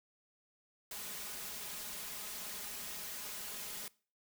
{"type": "noise with comb filter", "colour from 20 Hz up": "white", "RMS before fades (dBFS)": -44, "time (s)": [0.91, 3.88], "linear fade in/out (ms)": 2, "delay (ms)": 4.8, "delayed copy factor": 0.7, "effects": ["noise-tail reverb RT60 0.4 s tail -22 dB re dry"]}